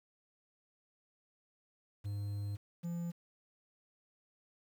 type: tone pair in turn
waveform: triangle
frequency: 101.6 / 171.3 Hz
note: G#2 / F3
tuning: -38 / -33 cents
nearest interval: major sixth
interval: 905 cents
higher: second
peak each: -34 / -34 dBFS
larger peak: neither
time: 2.04-2.57 / 2.83-3.12 s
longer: first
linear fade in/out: 20 ms
effects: 10-bit